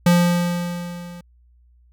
square tone with level ramp, 174.61 Hz, F3, in tune, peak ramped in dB -11 to -36 dBFS, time 0.06-1.21 s, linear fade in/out 5 ms, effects added 60 Hz sine -51 dBFS peak until 1.92 s

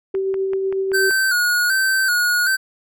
sine tone with tremolo, 385.4 Hz, G4, 29 cents flat, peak -17 dBFS, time 0.14-1.1 s, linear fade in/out 5 ms, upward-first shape sine, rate 8 Hz, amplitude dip 25%
click train, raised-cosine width 0.5 ms, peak -19 dBFS, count 6, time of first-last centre 0.15-1.11 s, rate 5.21 Hz
square tone with vibrato, 1497 Hz, F#6, 20 cents sharp, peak -16 dBFS, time 0.93-2.57 s, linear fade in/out 20 ms, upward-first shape square, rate 1.3 Hz, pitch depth 58 cents each way
effects none

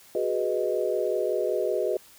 sine chord, G# minor seventh, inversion third, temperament equal, 370 / 415.3 / 493.9 / 622.3 Hz, F#4 / G#4 / B4 / D#5, 0 / 0 / 0 / 0 cents, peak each -29 dBFS, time 0.15-1.97 s, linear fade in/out 2 ms, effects white hiss -53 dBFS RMS until 2.18 s

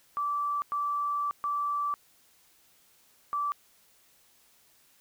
sine tone bursts at uneven times, 1162 Hz, D6, 19 cents flat, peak -27 dBFS, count 4, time 0.17-0.62 / 0.72-1.31 / 1.44-1.94 / 3.33-3.52 s, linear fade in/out 0 ms, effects white hiss -63 dBFS RMS until 5 s

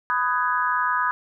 sine chord, G# minor seventh, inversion first, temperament just, 996.7 / 1245.9 / 1495.1 / 1661.2 Hz, B5 / D#6 / F#6 / G#6, +16 / +2 / +18 / 0 cents, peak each -24 / -24 / -28 / -27 dBFS, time 0.1-1.11 s, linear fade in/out 0 ms, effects none

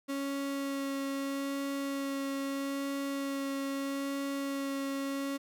35% pulse tone with vibrato, 276.1 Hz, C#4, 7 cents flat, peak -31 dBFS, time 0.08-5.38 s, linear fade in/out 20 ms, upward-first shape sine, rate 0.78 Hz, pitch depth 10 cents each way, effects none

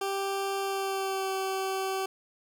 20% pulse tone with pitch glide, 392 to 383.3 Hz, G4 to G4, 0 to -39 cents, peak -24 dBFS, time 0.01-2.06 s, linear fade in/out 5 ms, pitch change -39 cents, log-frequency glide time 0.6-1.33 s, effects none

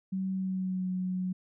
sine tone with pitch glide, 189.8 to 184.18 Hz, F#3 to F#3, +44 to -8 cents, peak -29 dBFS, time 0.12-1.33 s, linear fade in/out 10 ms, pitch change -52 cents, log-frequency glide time 0.32-0.9 s, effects none

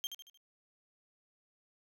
35% pulse tone with echo, 3180 Hz, G7, 24 cents sharp, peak -33 dBFS, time 0.04-0.07 s, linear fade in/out 0 ms, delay 76 ms, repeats 4, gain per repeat -7 dB, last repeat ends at 0.374 s, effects none

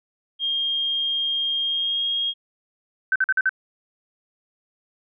sine tone with pitch glide, 3222 to 3259 Hz, G7 to G#7, +47 to -33 cents, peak -21 dBFS, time 0.39-2.34 s, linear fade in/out 50 ms, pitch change +20 cents, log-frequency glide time 1.62-2.04 s
sine tone bursts, 1533 Hz, G6, 39 cents flat, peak -16 dBFS, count 5, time 3.12-3.493 s, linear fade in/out 2 ms, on 37 ms, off 47 ms
effects none

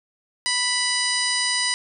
harmonic tone with a mistuned harmonic, 987.8 Hz, B5, in tune, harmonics 1 / 2 / 3 / 4 / 5 / 6 / 7 / 8 / 9, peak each -32 / -26 / -29 / -29 / -25 / -33 / -37 / -35 / -29 dBFS, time 0.46-1.74 s, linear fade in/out 0 ms, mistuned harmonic 8, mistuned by +70 cents, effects none

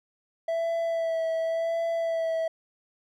triangle tone with vibrato, 659.3 Hz, E5, in tune, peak -23 dBFS, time 0.48-2.48 s, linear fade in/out 5 ms, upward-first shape sine, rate 0.91 Hz, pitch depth 21 cents each way, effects none

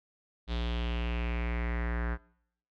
square tone with low-pass filter sweep, 58.8 Hz, A#1, 16 cents sharp, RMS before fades -32 dBFS, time 0.47-2.18 s, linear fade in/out 50 ms, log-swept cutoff 3700 to 1600 Hz, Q 4.1, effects noise-tail reverb RT60 0.7 s tail -22 dB re dry

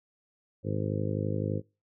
harmonic tone, 51.8 Hz, G#1, 4 cents flat, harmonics 2 / 3 / 4 / 5 / 6 / 7 / 8 / 9 / 10, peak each -32 / -34 / -37 / -40 / -38 / -43 / -40 / -39 / -39 dBFS, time 0.63-1.62 s, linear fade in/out 50 ms, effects noise-tail reverb RT60 0.3 s tail -25 dB re dry

